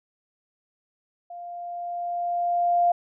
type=tone with level ramp; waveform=sine; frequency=698.5 Hz; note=F5; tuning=in tune; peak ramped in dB=-36 to -16 dBFS; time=1.3-2.92 s; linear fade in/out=5 ms; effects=none